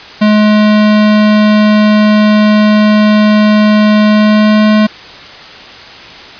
square tone with pitch glide, 211.8 to 213.6 Hz, G#3 to G#3, +34 to +49 cents, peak -5 dBFS, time 0.21-4.87 s, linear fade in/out 10 ms, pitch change +15 cents, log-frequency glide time 4.06-4.67 s, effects white hiss -30 dBFS RMS until 6.39 s + resampled to 11025 Hz

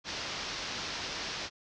white low-pass noise, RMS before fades -38 dBFS, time 0.04-1.5 s, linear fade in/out 50 ms, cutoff 5800 Hz, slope 48 dB/octave, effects none

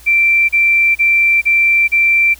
sine tone bursts, 2349 Hz, D7, in tune, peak -8 dBFS, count 5, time 0.06-2.346 s, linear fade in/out 20 ms, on 430 ms, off 34 ms, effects added 60 Hz sine -41 dBFS peak until 2.39 s + white hiss -42 dBFS RMS until 2.39 s

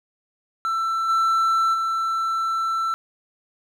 triangle tone with level steps, 1335 Hz, E6, 22 cents sharp, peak -19 / -15 / -19 dBFS, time 0.65-2.94 s, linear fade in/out 0 ms, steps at 1.08 / 1.73 s, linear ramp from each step 20 ms, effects none

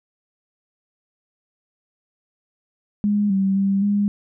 sine tone with pitch steps, 206.3 / 193.6 / 196.3 / 203.8 Hz, G#3 / G3 / G3 / G#3, -11 / -21 / +3 / -32 cents, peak -16 dBFS, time 3.04-4.08 s, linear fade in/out 0 ms, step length 260 ms, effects none

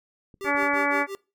clicks, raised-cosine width 3 ms, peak -37 dBFS, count 5, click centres 0.342 / 0.445 / 0.549 / 0.629 / 0.736 s
square tone with tremolo, 393.5 Hz, G4, 7 cents sharp, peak -31 dBFS, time 0.41-1.15 s, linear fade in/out 0 ms, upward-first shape sine, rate 5.8 Hz, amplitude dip 100%
harmonic tone, 285.7 Hz, D4, 48 cents flat, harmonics 1 / 2 / 3 / 4 / 5 / 6 / 7 / 8, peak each -29 / -29 / -29 / -29 / -29 / -29 / -29 / -29 dBFS, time 0.44-1.07 s, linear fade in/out 50 ms
effects noise-tail reverb RT60 0.3 s tail -23 dB re dry

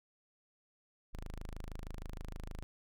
sawtooth tone, 26.41 Hz, G#0, 30 cents sharp, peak -38 dBFS, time 1.13-2.63 s, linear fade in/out 0 ms, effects none

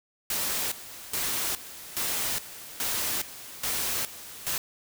white noise with tremolo, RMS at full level -29 dBFS, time 0.3-4.58 s, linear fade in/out 2 ms, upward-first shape square, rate 1.2 Hz, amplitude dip 80%, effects none

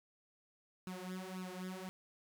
sawtooth tone with flanger, 185 Hz, F#3, in tune, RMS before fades -45 dBFS, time 0.87-1.89 s, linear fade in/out 0 ms, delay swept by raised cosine 0.74 to 4.84 ms, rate 1.9 Hz, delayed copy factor +0.85, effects none

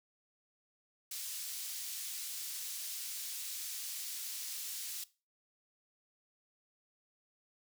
pink high-pass noise, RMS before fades -42 dBFS, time 1.11-5.04 s, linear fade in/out 5 ms, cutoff 4700 Hz, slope 12 dB/octave, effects noise-tail reverb RT60 0.3 s tail -18 dB re dry

